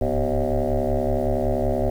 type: tone with frequency modulation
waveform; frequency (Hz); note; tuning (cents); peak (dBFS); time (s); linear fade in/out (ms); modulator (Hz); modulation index
sine; 315; D#4; +21; -18; 0.01-1.9; 5; 70.6; 5.2
effects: tanh soft clip ceiling -14 dBFS + 8-bit